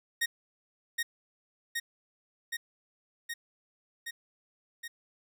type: tone with echo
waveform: sawtooth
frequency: 1864.7 Hz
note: A#6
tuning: in tune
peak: -23 dBFS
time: 0.21-0.26 s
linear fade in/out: 10 ms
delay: 770 ms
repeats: 6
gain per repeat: -2 dB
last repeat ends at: 4.88 s
effects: none